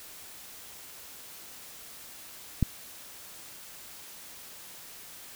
click, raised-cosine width 5 ms, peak -10 dBFS, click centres 2.627 s, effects white hiss -47 dBFS RMS until 5.35 s

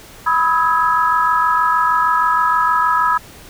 sine chord, E major seventh, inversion second, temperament equal with one note detuned, 987.8 / 1272.1 / 1318.5 / 1661.2 Hz, B5 / D#6 / E6 / G#6, 0 / +38 / 0 / 0 cents, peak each -16 / -16 / -22 / -21 dBFS, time 0.26-3.18 s, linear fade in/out 10 ms, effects pink hiss -40 dBFS RMS until 3.49 s

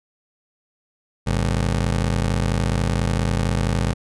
25% pulse ring-modulated tone, 84.3 Hz, E2, 39 cents sharp, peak -12 dBFS, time 1.26-3.94 s, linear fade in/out 20 ms, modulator 25.2 Hz, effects resampled to 24000 Hz

